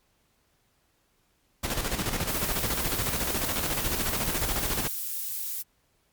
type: noise with tremolo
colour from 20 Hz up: pink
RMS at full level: -28 dBFS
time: 1.63-4.88 s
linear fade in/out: 10 ms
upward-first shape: square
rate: 14 Hz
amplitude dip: 50%
type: noise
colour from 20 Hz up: violet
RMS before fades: -32 dBFS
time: 2.27-5.63 s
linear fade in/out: 20 ms
effects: pink hiss -69 dBFS RMS until 6.12 s + MP3 96 kbps